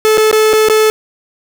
45% pulse tone with dropouts, 434 Hz, A4, 24 cents flat, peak -7 dBFS, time 0.05-0.9 s, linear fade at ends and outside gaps 0 ms, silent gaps 0.174-0.18 / 0.313-0.328 / 0.531-0.535 / 0.686-0.698 s, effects none

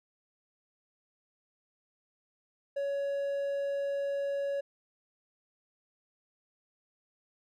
triangle tone, 560 Hz, C#5, 18 cents sharp, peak -28 dBFS, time 2.76-4.61 s, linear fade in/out 10 ms, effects none

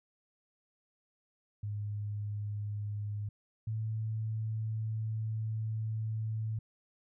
sine tone pair in turn, 103.83 / 110 Hz, G#2 / A2, 0 / 0 cents, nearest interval minor second, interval 100 cents, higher second, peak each -34 / -32 dBFS, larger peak second, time 1.63-3.29 / 3.67-6.59 s, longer second, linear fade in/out 5 ms, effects none

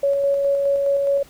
sine tone with tremolo, 559 Hz, C#5, 14 cents sharp, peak -15 dBFS, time 0.03-1.23 s, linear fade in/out 5 ms, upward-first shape square, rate 4.8 Hz, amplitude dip 25%, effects pink hiss -49 dBFS RMS until 1.29 s

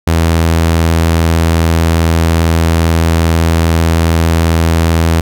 sawtooth tone with vibrato, 82.41 Hz, E2, in tune, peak -4 dBFS, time 0.07-5.21 s, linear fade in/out 5 ms, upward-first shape triangle, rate 18 Hz, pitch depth 16 cents each way, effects none

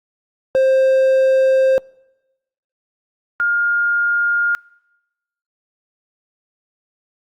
triangle / sine tone pair in turn, 528 / 1414.1 Hz, C5 / F6, +16 / +21 cents, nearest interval octave + perfect fourth, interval 1705 cents, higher second, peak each -9 / -14 dBFS, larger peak first, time 0.55-1.78 / 3.4-4.55 s, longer first, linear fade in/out 0 ms, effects noise-tail reverb RT60 1.0 s tail -26 dB re dry + Opus 48 kbps

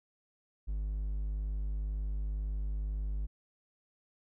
triangle tone, 51 Hz, G#1, 31 cents flat, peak -30 dBFS, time 0.67-3.27 s, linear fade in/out 20 ms, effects none

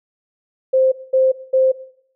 sine tone bursts, 523.3 Hz, C5, in tune, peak -11 dBFS, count 3, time 0.73-1.72 s, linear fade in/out 10 ms, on 190 ms, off 210 ms, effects noise-tail reverb RT60 0.7 s tail -18 dB re dry

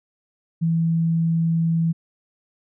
sine tone, 164.9 Hz, E3, 1 cent sharp, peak -17 dBFS, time 0.61-1.93 s, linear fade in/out 20 ms, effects none

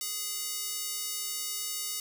square tone with high-pass filter, 415.3 Hz, G#4, in tune, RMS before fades -35 dBFS, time 0.01-2 s, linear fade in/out 2 ms, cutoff 5500 Hz, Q 0.76, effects none

